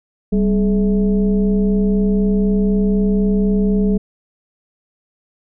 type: tone with frequency modulation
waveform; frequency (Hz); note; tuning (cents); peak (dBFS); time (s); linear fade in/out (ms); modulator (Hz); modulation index
sine; 196; G3; 0; -12; 0.32-3.98; 10; 228; 0.79
effects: none